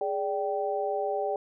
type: tone cluster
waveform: sine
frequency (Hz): 414.8 / 584 / 779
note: G#4 / D5 / G5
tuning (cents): -2 / -10 / -11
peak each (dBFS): -31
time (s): 0.01-1.36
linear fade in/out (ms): 2
effects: none